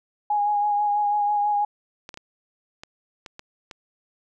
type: tone with vibrato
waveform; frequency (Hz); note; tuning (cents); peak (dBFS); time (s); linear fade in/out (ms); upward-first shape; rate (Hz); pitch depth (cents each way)
sine; 827; G#5; -8; -19; 0.3-1.65; 5; sine; 6.1; 21
type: clicks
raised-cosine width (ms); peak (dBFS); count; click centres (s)
0.2; -21; 7; 2.091 / 2.142 / 2.174 / 2.835 / 3.262 / 3.394 / 3.712
effects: none